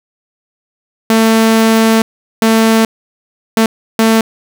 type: tone bursts at uneven times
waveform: sawtooth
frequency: 223.5 Hz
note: A3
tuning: 27 cents sharp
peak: -3 dBFS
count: 4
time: 1.1-2.02 / 2.42-2.85 / 3.57-3.66 / 3.99-4.21 s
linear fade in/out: 2 ms
effects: none